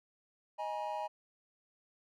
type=chord; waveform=triangle; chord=D# suspended fourth; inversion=none; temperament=equal with one note detuned; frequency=622.3 / 830.6 / 954.7 Hz; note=D#5 / G#5 / A#5; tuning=0 / 0 / +41 cents; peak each=-39 / -37 / -39 dBFS; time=0.58-1.08 s; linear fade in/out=20 ms; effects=none